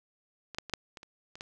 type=clicks; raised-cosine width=0.2 ms; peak=-25 / -15 / -25 / -12 / -27 / -30 / -29 / -22 dBFS; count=8; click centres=0.547 / 0.585 / 0.697 / 0.737 / 0.972 / 1.031 / 1.355 / 1.409 s; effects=none